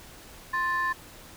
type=tone pair together; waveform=sine; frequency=1048.7 / 1760 Hz; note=C6 / A6; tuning=+4 / 0 cents; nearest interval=major sixth; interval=896 cents; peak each=-26 dBFS; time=0.53-0.93 s; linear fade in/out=10 ms; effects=tanh soft clip ceiling -20 dBFS + pink hiss -48 dBFS RMS until 1.36 s